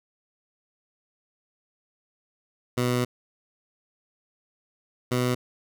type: tone pair in turn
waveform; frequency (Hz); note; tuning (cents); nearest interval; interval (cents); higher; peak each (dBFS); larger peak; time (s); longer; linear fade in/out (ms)
15% pulse; 123.47 / 124.54; B2 / B2; 0 / +15; unison; 15; second; -16; neither; 2.77-3.05 / 5.11-5.35; first; 10
effects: none